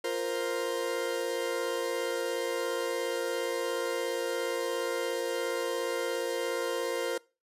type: chord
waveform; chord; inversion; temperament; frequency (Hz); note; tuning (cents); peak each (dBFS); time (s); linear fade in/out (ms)
40% pulse; F suspended fourth; none; equal; 349.2 / 466.2 / 523.3; F4 / Bb4 / C5; 0 / 0 / 0; -36 / -32 / -33; 0.04-7.18; 5
effects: noise-tail reverb RT60 0.3 s tail -22 dB re dry + resampled to 32000 Hz